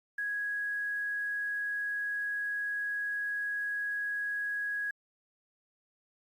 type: tone with quantisation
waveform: sine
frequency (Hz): 1661.2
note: G#6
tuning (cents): 0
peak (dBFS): -31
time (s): 0.18-4.91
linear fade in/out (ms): 5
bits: 10
effects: AAC 48 kbps